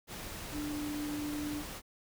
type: tone in noise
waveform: sine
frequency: 296.2 Hz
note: D4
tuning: 15 cents sharp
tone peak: -35 dBFS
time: 0.52-1.64 s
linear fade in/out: 50 ms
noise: pink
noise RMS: -43 dBFS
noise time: 0.07-1.82 s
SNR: +5 dB
effects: none